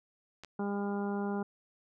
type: clicks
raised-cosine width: 0.2 ms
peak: -29 dBFS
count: 2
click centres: 0.436 / 0.447 s
type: harmonic tone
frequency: 201.7 Hz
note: G3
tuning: 50 cents sharp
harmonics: 1 / 2 / 3 / 4 / 5 / 6 / 7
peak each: -33 / -37 / -47 / -41 / -47 / -51 / -47 dBFS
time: 0.59-1.43 s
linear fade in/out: 5 ms
effects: none